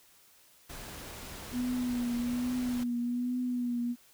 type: noise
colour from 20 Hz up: pink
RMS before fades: -44 dBFS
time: 0.69-2.84 s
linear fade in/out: 10 ms
type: tone with vibrato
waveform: sine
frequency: 244.7 Hz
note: B3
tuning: 16 cents flat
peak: -29 dBFS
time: 1.52-3.96 s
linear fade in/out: 50 ms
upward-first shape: triangle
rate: 1.2 Hz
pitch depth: 43 cents each way
effects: white hiss -61 dBFS RMS until 4.13 s